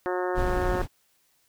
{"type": "harmonic tone", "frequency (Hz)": 181.3, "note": "F#3", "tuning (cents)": -35, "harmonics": [2, 3, 4, 5, 6, 7, 8, 9, 10], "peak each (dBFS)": [-28, -32, -34, -36, -38, -39, -40, -41, -42], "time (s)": [0.06, 0.82], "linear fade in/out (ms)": 0}
{"type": "noise", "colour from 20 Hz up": "brown", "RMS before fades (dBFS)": -28, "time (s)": [0.34, 0.88], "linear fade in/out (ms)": 50}
{"effects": ["white hiss -67 dBFS RMS until 1.48 s"]}